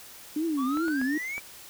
sine tone with vibrato, 292.1 Hz, D4, 9 cents flat, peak -25 dBFS, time 0.36-1.18 s, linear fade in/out 5 ms, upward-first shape triangle, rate 2.6 Hz, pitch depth 260 cents each way
triangle exponential sweep, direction up, 1100 to 2349 Hz, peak -30 dBFS, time 0.57-1.4 s, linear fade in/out 20 ms
clicks, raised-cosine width 0.5 ms, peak -24 dBFS, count 4, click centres 0.772 / 0.882 / 1.015 / 1.38 s
effects white hiss -47 dBFS RMS until 1.69 s

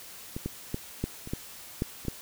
clicks, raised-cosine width 3 ms, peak -21 / -18 / -17 / -15 / -27 / -17 / -14 / -29 / -16 dBFS, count 9, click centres 0.365 / 0.46 / 0.744 / 1.04 / 1.274 / 1.335 / 1.821 / 2.051 / 2.083 s, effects white hiss -46 dBFS RMS until 2.21 s

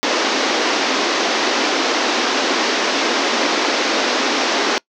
pink band-pass noise, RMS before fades -18 dBFS, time 0.03-4.78 s, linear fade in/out 0 ms, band 250 to 6100 Hz, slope 48 dB/octave, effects noise-tail reverb RT60 0.1 s tail -24 dB re dry

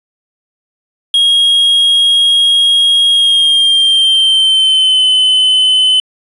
triangle tone with pitch glide, 3273 to 3036 Hz, G#7 to F#7, -26 to +44 cents, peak -5 dBFS, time 1.14-6 s, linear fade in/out 2 ms, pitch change -130 cents, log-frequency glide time 3.11-5.05 s, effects resampled to 24000 Hz + 7-bit

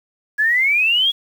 sine exponential sweep, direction up, 1671 to 3373 Hz, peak -13 dBFS, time 0.38-1.12 s, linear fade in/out 20 ms, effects 7-bit

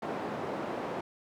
white band-pass noise, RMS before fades -36 dBFS, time 0.02-1.01 s, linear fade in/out 5 ms, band 190 to 710 Hz, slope 12 dB/octave, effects none

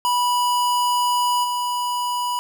square tone with level steps, 980 Hz, B5, 14 cents flat, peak -18 / -22 dBFS, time 0.05-2.39 s, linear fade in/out 0 ms, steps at 1.43 s, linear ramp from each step 20 ms, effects none

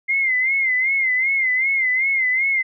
sine tone with vibrato, 2093 Hz, C7, in tune, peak -16 dBFS, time 0.08-2.63 s, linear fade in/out 20 ms, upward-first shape sine, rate 2.6 Hz, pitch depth 82 cents each way, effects none

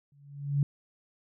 sine tone with exponential growth, 142.1 Hz, C#3, 43 cents sharp, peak -20 dBFS, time 0.12-0.63 s, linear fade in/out 2 ms, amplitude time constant 110 ms, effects none

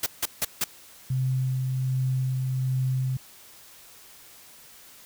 white noise bursts, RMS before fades -25 dBFS, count 4, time 0.03-0.642 s, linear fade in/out 5 ms, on 33 ms, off 160 ms
sine tone with tremolo, 130 Hz, C3, 11 cents flat, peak -22 dBFS, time 1.1-3.17 s, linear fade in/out 5 ms, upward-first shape sine, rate 1.3 Hz, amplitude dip 25%
effects white hiss -50 dBFS RMS until 5.05 s

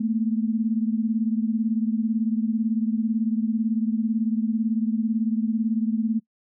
sine beating tone pair, 218.9 / 236.9 Hz, A3 / A#3, -9 / +28 cents, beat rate 18 Hz, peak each -22 / -26 dBFS, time 0-6.2 s, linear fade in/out 10 ms, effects noise-tail reverb RT60 0.1 s tail -25 dB re dry

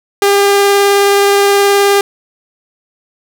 sawtooth tone with vibrato, 401.1 Hz, G4, 40 cents sharp, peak -3 dBFS, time 0.22-2.01 s, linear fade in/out 2 ms, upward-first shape sine, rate 19 Hz, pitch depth 8 cents each way, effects none

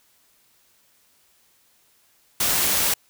white noise, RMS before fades -21 dBFS, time 2.4-2.94 s, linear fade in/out 5 ms, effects white hiss -61 dBFS RMS until 3.09 s

